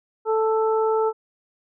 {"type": "harmonic tone", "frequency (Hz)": 440.6, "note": "A4", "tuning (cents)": 2, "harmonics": [1, 2, 3], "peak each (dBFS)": [-19, -25, -29], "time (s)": [0.25, 1.13], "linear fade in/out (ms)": 50, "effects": []}